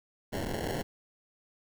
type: noise with sample-and-hold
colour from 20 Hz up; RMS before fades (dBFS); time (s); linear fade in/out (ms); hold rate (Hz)
violet; -34; 0.32-0.83; 20; 1225
effects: none